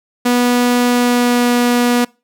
sawtooth tone with pitch glide, 244.4 to 242.6 Hz, B3 to B3, -18 to -31 cents, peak -7 dBFS, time 0.25-2.05 s, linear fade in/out 10 ms, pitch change -13 cents, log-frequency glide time 0.85-1.52 s, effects noise-tail reverb RT60 0.3 s tail -25 dB re dry

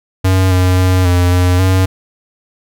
square tone with pitch steps, 93.9 / 91.7 / 92.3 / 88.9 / 89.9 / 93.7 Hz, F#2 / F#2 / F#2 / F2 / F#2 / F#2, +26 / -15 / -4 / +31 / -49 / +22 cents, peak -9 dBFS, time 0.24-1.86 s, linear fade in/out 10 ms, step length 270 ms, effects none

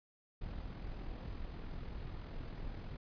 brown noise with amplitude modulation, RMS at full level -42 dBFS, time 0.41-2.97 s, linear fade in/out 10 ms, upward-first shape sine, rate 41.6 Hz, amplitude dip 40%, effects resampled to 11025 Hz

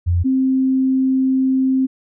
sine tone pair in turn, 87.31 / 262.8 Hz, F2 / C4, 0 / +8 cents, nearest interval octave + perfect fifth, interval 1908 cents, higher second, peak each -13 dBFS, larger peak neither, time 0.06-0.24 / 0.24-1.87 s, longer second, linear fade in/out 20 ms, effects none

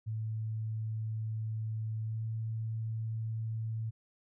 sine tone with pitch glide, 110 to 111.54 Hz, A2 to A2, 0 to +24 cents, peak -33 dBFS, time 0.06-3.91 s, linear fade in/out 20 ms, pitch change +24 cents, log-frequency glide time 2.03-2.23 s, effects none

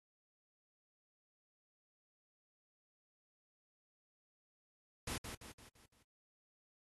pink noise with echo, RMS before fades -42 dBFS, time 5.07-5.18 s, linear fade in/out 5 ms, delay 170 ms, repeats 5, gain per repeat -6 dB, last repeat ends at 6.03 s, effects AAC 32 kbps

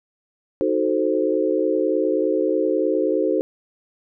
sine chord, D# diminished seventh, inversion none, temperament equal, 311.1 / 370 / 440 / 523.3 Hz, D#4 / F#4 / A4 / C5, 0 / 0 / 0 / 0 cents, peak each -23 dBFS, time 0.61-3.41 s, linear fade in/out 0 ms, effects none

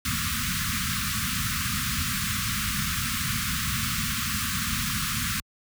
pink band-stop noise, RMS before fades -27 dBFS, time 0.05-5.4 s, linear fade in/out 2 ms, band 250 to 1100 Hz, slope 96 dB/octave, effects high-pass 60 Hz 12 dB/octave

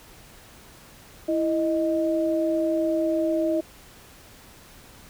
sine tone pair together, 329.6 / 622.9 Hz, E4 / D#5, 0 / +2 cents, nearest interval major seventh, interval 1102 cents, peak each -23 / -24 dBFS, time 1.28-3.61 s, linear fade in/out 10 ms, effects pink hiss -49 dBFS RMS until 5.09 s

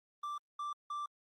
triangle tone bursts at uneven times, 1174.7 Hz, D6, in tune, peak -35 dBFS, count 3, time 0.23-0.38 / 0.59-0.73 / 0.9-1.06 s, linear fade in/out 5 ms, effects Opus 24 kbps

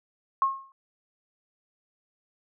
sine tone with exponential decay, 1080 Hz, C#6, 45 cents flat, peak -17 dBFS, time 0.42-0.72 s, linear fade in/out 1 ms, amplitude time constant 64 ms, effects none

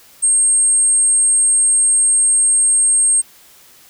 sine tone, 8510 Hz, C9, 28 cents sharp, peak -10 dBFS, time 0.22-3.22 s, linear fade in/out 20 ms, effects white hiss -46 dBFS RMS until 3.89 s

